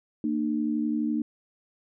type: tone pair together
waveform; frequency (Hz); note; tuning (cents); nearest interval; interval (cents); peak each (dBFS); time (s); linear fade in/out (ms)
sine; 229.7 / 301.6; A#3 / D4; -25 / +46; perfect fourth; 471; -27; 0.24-1.22; 2
effects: none